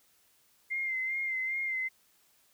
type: tone with vibrato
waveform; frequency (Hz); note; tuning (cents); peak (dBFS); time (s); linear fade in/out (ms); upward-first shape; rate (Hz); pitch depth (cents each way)
sine; 2093; C7; 0; -30; 0.7-1.89; 20; sine; 2.5; 38
effects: white hiss -67 dBFS RMS until 2.53 s